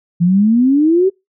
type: exponential sweep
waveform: sine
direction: up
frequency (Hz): 167.6 to 392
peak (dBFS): -8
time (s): 0.2-1.1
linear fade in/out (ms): 20
effects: noise-tail reverb RT60 0.2 s tail -25 dB re dry